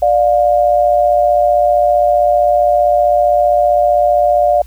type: tone pair together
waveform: sine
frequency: 592.6 / 708 Hz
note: D5 / F5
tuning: +15 / +23 cents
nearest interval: minor third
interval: 308 cents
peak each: -11 dBFS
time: 0.02-4.62 s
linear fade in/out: 5 ms
effects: added 60 Hz sine -32 dBFS peak until 4.66 s + white hiss -48 dBFS RMS until 4.66 s